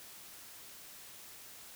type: silence
effects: white hiss -52 dBFS RMS until 1.75 s